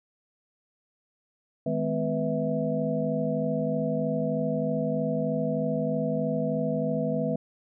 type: tone cluster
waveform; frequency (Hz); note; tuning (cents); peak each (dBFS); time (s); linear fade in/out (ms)
sine; 157.2 / 209.9 / 253.1 / 492.9 / 652; D#3 / G#3 / B3 / B4 / E5; +18 / +19 / +43 / -3 / -19; -31; 1.66-7.36; 5
effects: none